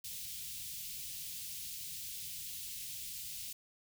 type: band-stop noise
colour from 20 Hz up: white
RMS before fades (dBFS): -44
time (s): 0.04-3.53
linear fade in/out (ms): 5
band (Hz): 170 to 2700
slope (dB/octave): 24
effects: none